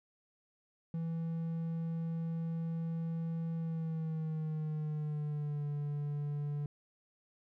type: tone with pitch glide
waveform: triangle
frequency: 164.81 to 145.98 Hz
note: E3 to D3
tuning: 0 to -10 cents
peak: -32 dBFS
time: 0.94-6.66 s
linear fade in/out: 2 ms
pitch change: -210 cents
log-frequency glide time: 3.55-5.66 s
effects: none